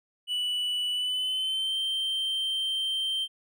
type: tone with pitch glide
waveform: triangle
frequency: 2960 to 3134 Hz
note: F#7 to G7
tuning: 0 to -1 cents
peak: -25 dBFS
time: 0.27-3.28 s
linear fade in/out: 50 ms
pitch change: +99 cents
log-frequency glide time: 0.92-1.77 s
effects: none

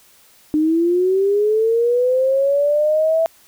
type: linear sweep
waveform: sine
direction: up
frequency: 301.2 to 659.3 Hz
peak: -13 dBFS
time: 0.54-3.26 s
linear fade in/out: 0 ms
effects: white hiss -51 dBFS RMS until 3.47 s

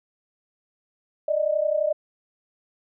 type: tone pair together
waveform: sine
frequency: 591.4 / 623 Hz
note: D5 / D#5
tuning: +12 / +2 cents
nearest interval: minor second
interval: 90 cents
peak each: -23 dBFS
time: 1.28-1.93 s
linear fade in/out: 5 ms
effects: none

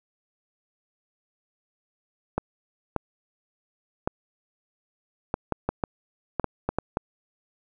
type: clicks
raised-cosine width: 1 ms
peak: -10 dBFS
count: 12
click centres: 2.38 / 2.963 / 4.075 / 5.341 / 5.523 / 5.69 / 5.838 / 6.397 / 6.443 / 6.69 / 6.786 / 6.971 s
effects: none

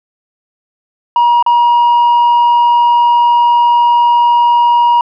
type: tone with dropouts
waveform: sine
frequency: 954 Hz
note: A#5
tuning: 40 cents sharp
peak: -3 dBFS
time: 1.16-5.01 s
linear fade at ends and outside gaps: 2 ms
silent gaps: 1.426-1.463 s
effects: tanh soft clip ceiling -5 dBFS

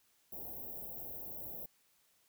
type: band-stop noise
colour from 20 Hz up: white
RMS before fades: -45 dBFS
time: 0.32-1.66 s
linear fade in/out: 5 ms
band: 790 to 13000 Hz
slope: 48 dB/octave
effects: white hiss -72 dBFS RMS until 2.28 s

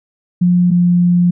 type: tone pair in turn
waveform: sine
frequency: 177.5 / 175.97 Hz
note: F3 / F3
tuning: +28 / +13 cents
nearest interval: unison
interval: 15 cents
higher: first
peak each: -8 dBFS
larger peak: neither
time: 0.41-0.71 / 0.71-1.31 s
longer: second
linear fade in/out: 10 ms
effects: none

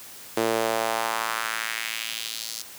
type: tone with high-pass filter sweep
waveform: sawtooth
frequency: 112.5 Hz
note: A2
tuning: 39 cents sharp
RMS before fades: -28 dBFS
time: 0.37-2.62 s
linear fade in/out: 0 ms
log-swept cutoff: 380 to 5300 Hz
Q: 1.8
effects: white hiss -43 dBFS RMS until 2.78 s + high-pass 60 Hz 12 dB/octave

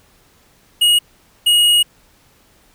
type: tone bursts at uneven times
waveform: square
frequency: 2884 Hz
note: F#7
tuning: 45 cents flat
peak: -10 dBFS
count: 2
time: 0.81-0.99 / 1.46-1.83 s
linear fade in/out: 10 ms
effects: pink hiss -53 dBFS RMS until 2.74 s

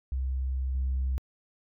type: tone with level steps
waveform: sine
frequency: 65.41 Hz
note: C2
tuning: in tune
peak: -26 / -24 dBFS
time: 0.12-1.18 s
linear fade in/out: 0 ms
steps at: 0.75 s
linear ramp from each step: 2 ms
effects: tanh soft clip ceiling -23 dBFS

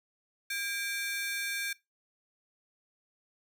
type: ring-modulated tone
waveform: sawtooth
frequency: 1975.5 Hz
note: B6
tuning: in tune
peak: -26 dBFS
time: 0.5-1.73 s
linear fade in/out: 5 ms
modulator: 363 Hz
effects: noise-tail reverb RT60 0.2 s tail -20 dB re dry

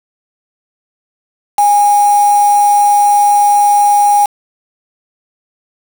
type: tone with quantisation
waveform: sine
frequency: 821 Hz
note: G#5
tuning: 20 cents flat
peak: -6 dBFS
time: 1.58-4.26 s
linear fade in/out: 5 ms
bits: 3
effects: none

